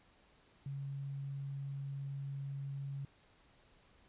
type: tone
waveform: sine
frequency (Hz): 138.59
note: C#3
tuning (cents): 0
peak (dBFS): -39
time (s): 0.66-3.05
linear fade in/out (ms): 2
effects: pink hiss -67 dBFS RMS until 4.08 s + resampled to 8000 Hz